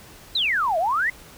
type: exponential two-way sweep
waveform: sine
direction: down then up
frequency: 4190 to 622.3 to 2078 Hz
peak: -19 dBFS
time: 0.35-1.1 s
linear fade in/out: 5 ms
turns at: 0.78 s
effects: pink hiss -46 dBFS RMS until 1.37 s